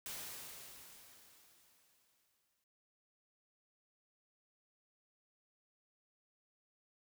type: noise with exponential decay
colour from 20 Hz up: white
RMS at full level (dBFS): -44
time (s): 0.06-2.64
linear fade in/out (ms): 1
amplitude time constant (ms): 560
effects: noise-tail reverb RT60 0.5 s tail -24 dB re dry